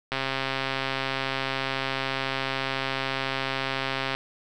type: click train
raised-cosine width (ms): 0.3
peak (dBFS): -11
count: 541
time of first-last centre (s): 0.12-4.15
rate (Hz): 134
effects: none